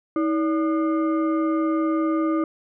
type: tone with frequency modulation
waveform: sine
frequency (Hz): 320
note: D#4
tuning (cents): +49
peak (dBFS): -19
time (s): 0.16-2.44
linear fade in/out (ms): 2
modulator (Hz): 895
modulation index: 0.65
effects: none